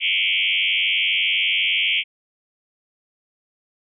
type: tone with frequency modulation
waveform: sine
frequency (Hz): 2730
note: F7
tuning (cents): -40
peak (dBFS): -17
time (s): 0-2.04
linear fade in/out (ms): 50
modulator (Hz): 92.1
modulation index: 6
effects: none